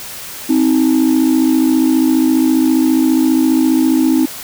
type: tone pair together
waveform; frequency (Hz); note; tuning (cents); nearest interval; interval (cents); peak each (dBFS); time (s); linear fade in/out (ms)
sine; 261.6 / 316.4; C4 / D#4; 0 / +29; minor third; 329; -10; 0.49-4.26; 10
effects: tanh soft clip ceiling -6 dBFS + white hiss -29 dBFS RMS until 4.43 s